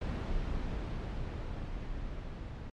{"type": "noise with level ramp", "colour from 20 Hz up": "brown", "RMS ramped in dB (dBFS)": [-33, -42], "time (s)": [0.01, 2.7], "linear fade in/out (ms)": 5, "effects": ["low-pass 4000 Hz 12 dB/octave", "MP3 64 kbps"]}